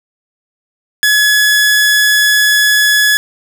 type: tone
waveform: sawtooth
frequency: 1697 Hz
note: G#6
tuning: 37 cents sharp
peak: -4 dBFS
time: 1.03-3.17 s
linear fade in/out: 0 ms
effects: none

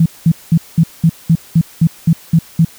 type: tone bursts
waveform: sine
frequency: 164.4 Hz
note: E3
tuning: 4 cents flat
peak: -5 dBFS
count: 11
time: 0-2.649 s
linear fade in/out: 5 ms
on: 59 ms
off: 200 ms
effects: white hiss -40 dBFS RMS until 2.78 s

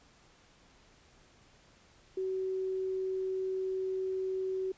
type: tone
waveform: sine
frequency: 377.6 Hz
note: F#4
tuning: 35 cents sharp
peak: -31 dBFS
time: 2.17-4.72 s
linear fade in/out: 5 ms
effects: pink hiss -62 dBFS RMS until 4.77 s + resampled to 16000 Hz

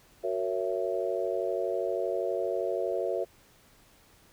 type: chord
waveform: sine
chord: F# dominant seventh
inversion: none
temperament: just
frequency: 370 / 462.5 / 555 / 666 Hz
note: F#4 / A#4 / C#5 / E5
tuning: 0 / -14 / +2 / +18 cents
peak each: -33 dBFS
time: 0.23-3.25 s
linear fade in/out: 20 ms
effects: pink hiss -60 dBFS RMS until 4.32 s

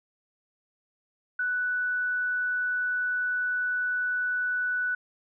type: tone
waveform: sine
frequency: 1485 Hz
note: F#6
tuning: 6 cents sharp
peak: -25 dBFS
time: 1.39-4.95 s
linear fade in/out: 5 ms
effects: none

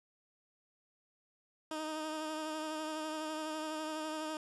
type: tone with vibrato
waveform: 15% pulse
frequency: 311.1 Hz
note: D#4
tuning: in tune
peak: -31 dBFS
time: 1.71-4.37 s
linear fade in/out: 2 ms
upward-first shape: sine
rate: 12 Hz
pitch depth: 25 cents each way
effects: resampled to 24000 Hz + 11-bit

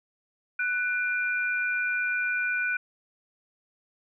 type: tone pair together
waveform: sine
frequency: 1486 / 2392 Hz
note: F#6 / D7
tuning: +7 / +31 cents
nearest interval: minor sixth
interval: 824 cents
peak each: -26 / -30 dBFS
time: 0.59-2.77 s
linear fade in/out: 5 ms
effects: none

